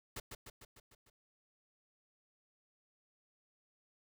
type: noise with echo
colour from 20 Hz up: pink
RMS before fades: -43 dBFS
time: 0.16-0.2 s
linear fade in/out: 5 ms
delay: 150 ms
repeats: 6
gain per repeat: -4 dB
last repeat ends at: 1.1 s
effects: none